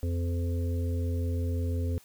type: harmonic tone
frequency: 85.8 Hz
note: F2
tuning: 30 cents flat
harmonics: 1 / 3 / 5 / 6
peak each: -27 / -37 / -41 / -43 dBFS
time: 0.03-1.98 s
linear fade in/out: 0 ms
effects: white hiss -58 dBFS RMS until 2.04 s